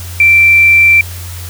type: tone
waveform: sine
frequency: 2347 Hz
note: D7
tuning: 2 cents flat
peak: -3 dBFS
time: 0.2-1.01 s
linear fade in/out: 2 ms
effects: added 88 Hz sine -23 dBFS peak until 1.49 s + white hiss -30 dBFS RMS until 1.49 s